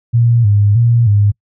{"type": "tone with vibrato", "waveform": "sine", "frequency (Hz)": 110, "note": "A2", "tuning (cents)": 0, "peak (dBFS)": -7, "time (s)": [0.13, 1.32], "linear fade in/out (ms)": 20, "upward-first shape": "square", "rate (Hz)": 1.6, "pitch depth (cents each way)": 120, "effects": ["noise-tail reverb RT60 0.1 s tail -26 dB re dry"]}